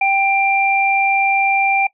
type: tone pair together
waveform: sine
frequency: 784 / 2372 Hz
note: G5 / D7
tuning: 0 / +17 cents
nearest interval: octave + perfect fifth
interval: 1917 cents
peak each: -15 dBFS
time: 0.01-1.87 s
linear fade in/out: 5 ms
effects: noise-tail reverb RT60 0.1 s tail -22 dB re dry